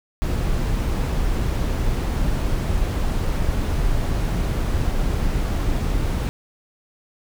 brown noise, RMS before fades -21 dBFS, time 0.22-6.29 s, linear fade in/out 0 ms, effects none

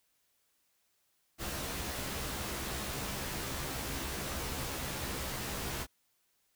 pink noise with comb filter, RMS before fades -38 dBFS, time 1.38-5.87 s, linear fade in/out 50 ms, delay 15 ms, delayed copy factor +0.7, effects white hiss -75 dBFS RMS until 6.55 s

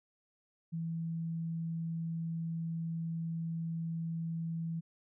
sine tone, 164.81 Hz, E3, in tune, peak -34 dBFS, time 0.72-4.81 s, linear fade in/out 20 ms, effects none

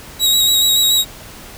sawtooth tone with vibrato, 3837 Hz, A#7, 49 cents sharp, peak -8 dBFS, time 0.19-1.05 s, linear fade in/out 50 ms, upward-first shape square, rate 7 Hz, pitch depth 19 cents each way, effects pink hiss -36 dBFS RMS until 1.57 s

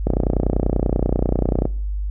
click train, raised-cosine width 2 ms, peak -5 dBFS, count 49, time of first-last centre 0.07-1.654 s, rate 30.3 Hz, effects noise-tail reverb RT60 0.5 s tail -22 dB re dry + added 50 Hz sine -21 dBFS peak until 2.1 s

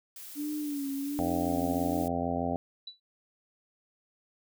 blue noise, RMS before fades -45 dBFS, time 0.16-2.08 s, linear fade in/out 2 ms
sine tone with vibrato, 287.5 Hz, D4, 37 cents flat, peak -31 dBFS, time 0.35-2.07 s, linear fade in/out 50 ms, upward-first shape sine, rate 1.3 Hz, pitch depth 81 cents each way
harmonic tone, 86.3 Hz, F2, 20 cents flat, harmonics 1 / 2 / 3 / 4 / 5 / 6 / 7 / 8 / 9, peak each -39 / -37 / -33 / -44 / -40 / -40 / -37 / -36 / -36 dBFS, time 1.19-2.56 s, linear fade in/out 0 ms
sine tone with exponential decay, 3951 Hz, B7, in tune, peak -36 dBFS, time 2.87-3 s, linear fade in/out 5 ms, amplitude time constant 27 ms
effects none

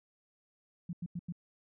sine tone bursts, 173.4 Hz, F3, 12 cents flat, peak -35 dBFS, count 4, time 0.89-1.324 s, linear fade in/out 5 ms, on 41 ms, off 90 ms, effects none

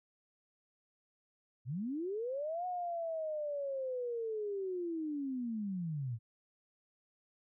sine linear two-way sweep, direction up then down, 108.2 to 732 to 108.2 Hz, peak -35 dBFS, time 1.65-6.19 s, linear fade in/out 50 ms, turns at 2.66 s, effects none

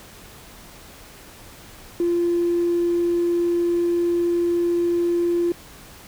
triangle tone, 345.4 Hz, F4, 19 cents flat, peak -14 dBFS, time 2-5.52 s, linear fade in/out 2 ms, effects tanh soft clip ceiling -15 dBFS + pink hiss -44 dBFS RMS until 6.07 s

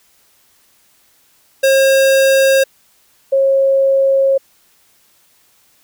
square / sine tone pair in turn, 538 / 542.1 Hz, C5 / C#5, +48 / -39 cents, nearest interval unison, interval 13 cents, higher second, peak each -9 dBFS, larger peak neither, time 1.63-2.64 / 3.32-4.38 s, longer second, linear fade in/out 10 ms, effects white hiss -54 dBFS RMS until 5.83 s

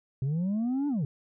sine linear two-way sweep, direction up then down, 126.5 to 295.9 to 126.5 Hz, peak -23 dBFS, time 0.22-1.05 s, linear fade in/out 2 ms, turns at 0.88 s, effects tanh soft clip ceiling -25 dBFS

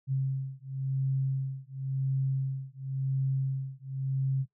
sine beating tone pair, 133.7 / 134.64 Hz, C3 / C3, +38 / +50 cents, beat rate 0.94 Hz, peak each -31 dBFS, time 0.07-4.46 s, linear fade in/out 50 ms, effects noise-tail reverb RT60 0.1 s tail -18 dB re dry

